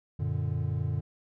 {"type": "chord", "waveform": "triangle", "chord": "Gb augmented", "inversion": "none", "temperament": "equal", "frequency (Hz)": [92.5, 116.54, 146.83], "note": ["Gb2", "Bb2", "D3"], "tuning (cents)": [0, 0, 0], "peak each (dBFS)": -30, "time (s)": [0.19, 1.01], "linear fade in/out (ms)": 10, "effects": []}